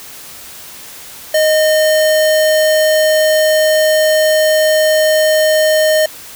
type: tone with sample-and-hold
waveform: sine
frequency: 622.3 Hz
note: D#5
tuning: in tune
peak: -8 dBFS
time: 1.34-6.06 s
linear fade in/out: 5 ms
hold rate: 2450 Hz
effects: white hiss -33 dBFS RMS until 6.35 s